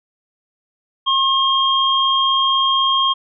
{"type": "tone pair together", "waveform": "sine", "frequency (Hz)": [1074, 3218], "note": ["C6", "G7"], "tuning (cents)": [45, 45], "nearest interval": "octave + perfect fifth", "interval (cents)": 1900, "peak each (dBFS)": -16, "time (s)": [1.06, 3.14], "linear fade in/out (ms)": 20, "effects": []}